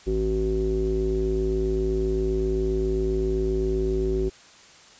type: tone with low-pass filter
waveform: square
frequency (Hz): 53.8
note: A1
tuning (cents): -38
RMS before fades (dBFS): -24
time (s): 0.06-4.3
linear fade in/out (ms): 20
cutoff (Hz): 370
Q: 9.7
effects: white hiss -50 dBFS RMS until 4.99 s + resampled to 16000 Hz